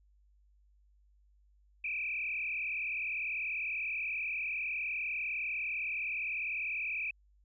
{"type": "tone with frequency modulation", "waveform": "sine", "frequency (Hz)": 2459, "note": "D#7", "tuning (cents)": -21, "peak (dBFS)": -33, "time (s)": [1.84, 7.11], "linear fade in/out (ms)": 5, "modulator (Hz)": 39.7, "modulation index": 3.4, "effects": ["added 50 Hz sine -63 dBFS peak until 7.44 s"]}